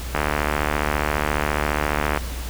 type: click train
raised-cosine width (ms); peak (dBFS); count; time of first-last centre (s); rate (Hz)
0.5; -5; 152; 0.15-2.174; 74.6
effects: added 60 Hz sine -28 dBFS peak until 2.49 s + pink hiss -35 dBFS RMS until 2.49 s